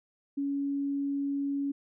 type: tone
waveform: sine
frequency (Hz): 280.3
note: C#4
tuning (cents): +19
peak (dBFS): -28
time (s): 0.37-1.72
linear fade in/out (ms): 10
effects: none